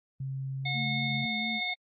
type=tone with pitch glide; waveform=sine; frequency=134.3 to 137.36 Hz; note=C3 to C#3; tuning=+46 to -15 cents; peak=-32 dBFS; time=0.2-1.25 s; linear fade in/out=5 ms; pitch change=+39 cents; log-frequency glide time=0.58-0.81 s
type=harmonic tone; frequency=725 Hz; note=F#5; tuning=35 cents flat; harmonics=1 / 3 / 5 / 6; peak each=-39 / -32 / -35 / -47 dBFS; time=0.65-1.74 s; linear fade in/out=10 ms
type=tone with vibrato; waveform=sine; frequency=220 Hz; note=A3; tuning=in tune; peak=-34 dBFS; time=0.73-1.61 s; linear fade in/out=50 ms; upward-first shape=sine; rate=4.3 Hz; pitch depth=36 cents each way
effects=AAC 32 kbps